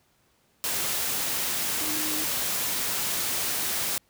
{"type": "tone in noise", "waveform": "sine", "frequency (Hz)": 307.7, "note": "D#4", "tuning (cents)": -19, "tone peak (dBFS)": -35, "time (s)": [1.81, 2.24], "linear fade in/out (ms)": 0, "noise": "white", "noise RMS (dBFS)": -28, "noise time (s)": [0.64, 3.98], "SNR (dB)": -10, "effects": ["pink hiss -66 dBFS RMS until 4.09 s", "high-pass 60 Hz 12 dB/octave"]}